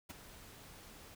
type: noise with ADSR envelope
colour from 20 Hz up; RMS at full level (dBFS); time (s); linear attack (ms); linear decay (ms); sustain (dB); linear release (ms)
pink; -45; 0.09-1.15; 13; 19; -10; 8
effects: none